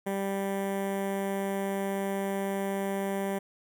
15% pulse tone with notch filter, 196.2 Hz, G3, 2 cents sharp, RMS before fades -31 dBFS, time 0.06-3.39 s, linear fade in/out 10 ms, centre 4500 Hz, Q 0.6, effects none

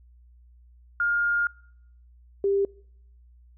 sine tone pair in turn, 1414 / 396.8 Hz, F6 / G4, +21 / +21 cents, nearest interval octave + minor seventh, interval 2200 cents, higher first, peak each -21 / -20 dBFS, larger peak second, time 1-1.47 / 2.44-2.65 s, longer first, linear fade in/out 2 ms, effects noise-tail reverb RT60 0.7 s tail -26 dB re dry + added 60 Hz sine -51 dBFS peak until 3.57 s

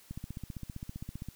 click train, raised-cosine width 5 ms, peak -27 dBFS, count 19, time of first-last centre 0.11-1.286 s, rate 15.3 Hz, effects white hiss -59 dBFS RMS until 1.35 s

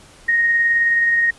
sine tone with tremolo, 1864.7 Hz, A#6, in tune, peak -12 dBFS, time 0.28-1.31 s, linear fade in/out 10 ms, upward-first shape sine, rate 19 Hz, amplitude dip 25%, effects pink hiss -46 dBFS RMS until 1.38 s + resampled to 24000 Hz

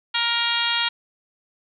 harmonic tone, 469.3 Hz, A#4, 12 cents sharp, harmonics 2 / 3 / 4 / 5 / 6 / 7 / 8 / 9, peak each -29 / -28 / -29 / -30 / -28 / -25 / -30 / -31 dBFS, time 0.14-0.89 s, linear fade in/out 10 ms, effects none

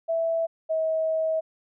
sine tone pair in turn, 659.3 / 639.4 Hz, E5 / D#5, 0 / +47 cents, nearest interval minor second, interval 53 cents, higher first, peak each -22 dBFS, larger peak neither, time 0.08-0.47 / 0.69-1.41 s, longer second, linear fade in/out 20 ms, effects none

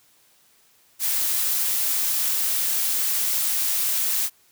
blue noise, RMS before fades -23 dBFS, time 0.99-4.3 s, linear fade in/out 50 ms, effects white hiss -59 dBFS RMS until 4.51 s + high-pass 60 Hz 12 dB/octave

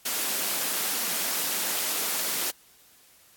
white high-pass noise, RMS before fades -28 dBFS, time 0.05-2.51 s, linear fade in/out 10 ms, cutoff 180 Hz, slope 24 dB/octave, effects white hiss -57 dBFS RMS until 3.36 s + AAC 64 kbps

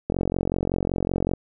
click train, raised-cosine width 2 ms, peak -10 dBFS, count 57, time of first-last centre 0.1-1.336 s, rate 45.3 Hz, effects none

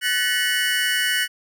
square tone cluster, 1498 / 1754 / 1910 / 2179 / 2955 Hz, F#6 / A6 / A#6 / C#7 / F#7, +21 / -6 / +42 / -30 / -3 cents, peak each -26 / -27 / -27 / -32 / -24 dBFS, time 0.01-1.28 s, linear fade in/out 50 ms, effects none

